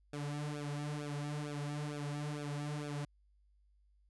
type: tone with flanger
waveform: sawtooth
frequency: 146.83 Hz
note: D3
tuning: in tune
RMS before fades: -40 dBFS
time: 0.13-3.05 s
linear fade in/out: 5 ms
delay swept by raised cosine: 0.98 to 4.88 ms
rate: 2.2 Hz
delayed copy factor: -0.9
effects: added 50 Hz sine -66 dBFS peak until 4.09 s + resampled to 24000 Hz